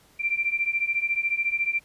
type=beating tone pair; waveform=sine; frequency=2349 / 2363 Hz; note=D7 / D7; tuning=0 / +10 cents; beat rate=14 Hz; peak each=-27 / -25 dBFS; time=0.19-1.8 s; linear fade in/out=20 ms; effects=pink hiss -58 dBFS RMS until 1.84 s + resampled to 32000 Hz